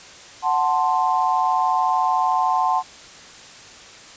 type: chord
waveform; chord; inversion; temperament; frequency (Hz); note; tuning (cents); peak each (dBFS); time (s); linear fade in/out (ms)
sine; F# diminished; none; equal; 740 / 880 / 1046.5; F#5 / A5 / C6; 0 / 0 / 0; -21; 0.42-2.83; 50
effects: white hiss -42 dBFS RMS until 4.16 s + resampled to 16000 Hz